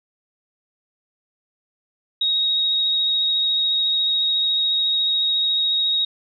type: tone with vibrato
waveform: sine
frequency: 3771 Hz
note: A#7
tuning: 19 cents sharp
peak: -17 dBFS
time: 2.21-6.05 s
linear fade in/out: 5 ms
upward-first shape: triangle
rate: 14 Hz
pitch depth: 15 cents each way
effects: none